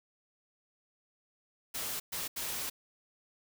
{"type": "noise bursts at uneven times", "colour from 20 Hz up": "white", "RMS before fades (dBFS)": -37, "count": 3, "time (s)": [[1.74, 2], [2.12, 2.28], [2.36, 2.7]], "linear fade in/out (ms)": 10, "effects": []}